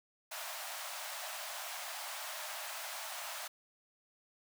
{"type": "high-pass noise", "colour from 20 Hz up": "pink", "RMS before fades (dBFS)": -43, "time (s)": [0.31, 3.48], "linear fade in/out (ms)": 10, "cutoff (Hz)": 590, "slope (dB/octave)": 96, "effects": []}